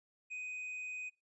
triangle tone, 2500 Hz, D#7, 8 cents sharp, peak -39 dBFS, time 0.3-1.1 s, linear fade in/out 20 ms, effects noise-tail reverb RT60 0.3 s tail -24 dB re dry + resampled to 22050 Hz

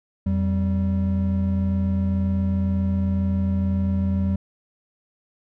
triangle tone pair together, 86.07 / 193.5 Hz, F2 / G3, -25 / -22 cents, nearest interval octave + major second, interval 1403 cents, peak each -20 dBFS, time 0.26-4.36 s, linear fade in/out 5 ms, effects none

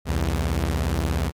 sawtooth beating tone pair, 65.41 / 82.41 Hz, C2 / E2, 0 / 0 cents, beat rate 17 Hz, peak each -20 dBFS, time 0.05-1.32 s, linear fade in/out 50 ms, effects MP3 96 kbps

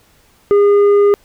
triangle tone with tanh clipping, 406.9 Hz, G#4, 35 cents flat, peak -8 dBFS, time 0.51-1.14 s, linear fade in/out 0 ms, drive 10 dB, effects pink hiss -52 dBFS RMS until 1.24 s

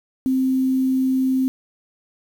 sine tone with quantisation, 261.6 Hz, C4, in tune, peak -16 dBFS, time 0.26-1.48 s, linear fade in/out 0 ms, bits 7, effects none

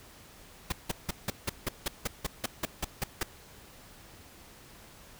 pink noise bursts, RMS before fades -30 dBFS, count 14, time 0.7-3.232 s, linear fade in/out 5 ms, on 23 ms, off 170 ms, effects pink hiss -53 dBFS RMS until 5.19 s

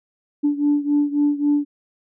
sine beating tone pair, 290.1 / 293.8 Hz, D4 / D4, -21 / +1 cents, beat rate 3.7 Hz, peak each -17 / -20 dBFS, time 0.43-1.65 s, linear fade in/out 20 ms, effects tanh soft clip ceiling -10 dBFS

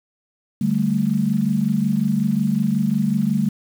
sine chord, D suspended fourth, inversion none, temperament equal with one note detuned, 146.83 / 194.53 / 220 Hz, D3 / G3 / A3, 0 / -13 / 0 cents, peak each -24 / -20 / -20 dBFS, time 0.61-3.49 s, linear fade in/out 5 ms, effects 7-bit

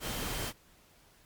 sine tone in noise, 3136 Hz, G7, in tune, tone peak -47 dBFS, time 0-0.53 s, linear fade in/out 50 ms, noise pink, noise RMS -36 dBFS, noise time 0-0.53 s, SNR -14 dB, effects pink hiss -62 dBFS RMS until 1.25 s + MP3 96 kbps

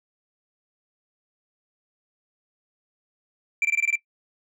sine tone bursts, 2349 Hz, D7, in tune, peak -16 dBFS, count 7, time 3.62-3.955 s, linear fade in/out 2 ms, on 29 ms, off 22 ms, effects noise-tail reverb RT60 0.1 s tail -20 dB re dry + tanh soft clip ceiling -18 dBFS

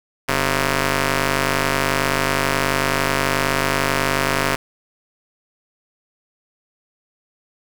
5% pulse ring-modulated tone, 138.59 Hz, C#3, in tune, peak -3 dBFS, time 0.28-4.56 s, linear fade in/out 10 ms, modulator 806 Hz, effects none

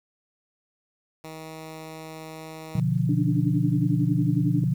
10% pulse tone, 158.7 Hz, D#3, 35 cents sharp, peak -29 dBFS, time 1.24-2.8 s, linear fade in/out 2 ms
sine chord, B diminished, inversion none, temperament equal, 123.47 / 146.83 / 174.61 Hz, B2 / D3 / F3, 0 / 0 / 0 cents, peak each -25 dBFS, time 2.75-4.74 s, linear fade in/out 5 ms
sine tone with tremolo, 293.4 Hz, D4, 2 cents flat, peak -22 dBFS, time 3.09-4.64 s, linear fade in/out 2 ms, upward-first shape sine, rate 11 Hz, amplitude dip 85%
effects 9-bit

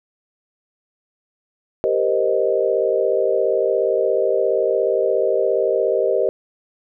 sine chord, C minor seventh, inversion second, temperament equal, 392 / 466.2 / 523.3 / 622.3 Hz, G4 / Bb4 / C5 / Eb5, 0 / 0 / 0 / 0 cents, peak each -21 dBFS, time 1.84-6.29 s, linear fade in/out 0 ms, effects none

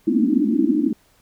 pink band-pass noise, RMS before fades -18 dBFS, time 0.07-0.93 s, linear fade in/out 5 ms, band 210 to 330 Hz, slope 96 dB/octave, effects pink hiss -58 dBFS RMS until 1.21 s

